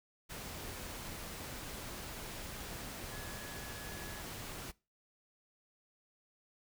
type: tone in noise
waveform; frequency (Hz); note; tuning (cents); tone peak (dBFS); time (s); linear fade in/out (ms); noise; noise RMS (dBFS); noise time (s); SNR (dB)
sine; 1691; G#6; +31; -52; 3.11-4.22; 20; pink; -45; 0.29-4.72; -10
effects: noise-tail reverb RT60 0.3 s tail -23 dB re dry